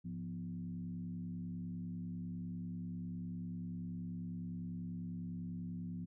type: tone with frequency modulation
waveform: sine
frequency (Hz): 174.61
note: F3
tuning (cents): 0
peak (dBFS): -40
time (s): 0.04-6.06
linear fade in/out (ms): 20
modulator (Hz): 70.1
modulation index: 0.88
effects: none